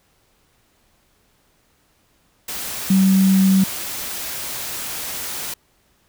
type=tone in noise; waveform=sine; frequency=191.2 Hz; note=G3; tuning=43 cents flat; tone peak=-11 dBFS; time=2.9-3.64 s; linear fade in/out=5 ms; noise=white; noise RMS=-28 dBFS; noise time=2.48-5.54 s; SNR=+14 dB; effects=pink hiss -61 dBFS RMS until 6.08 s